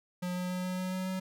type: tone with pitch steps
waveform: square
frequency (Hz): 179.6 / 180.85 / 182.11 / 183.37 / 184.65 / 185.93 / 187.23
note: F3 / F#3 / F#3 / F#3 / F#3 / F#3 / F#3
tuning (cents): +49 / -39 / -27 / -15 / -3 / +9 / +21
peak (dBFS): -33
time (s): 0.22-1.2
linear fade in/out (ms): 10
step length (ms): 140
effects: none